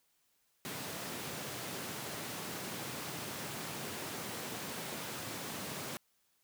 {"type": "high-pass noise", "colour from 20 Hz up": "pink", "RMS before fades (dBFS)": -42, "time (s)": [0.65, 5.97], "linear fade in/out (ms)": 0, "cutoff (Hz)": 120, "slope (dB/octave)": 24, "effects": ["white hiss -75 dBFS RMS until 6.43 s"]}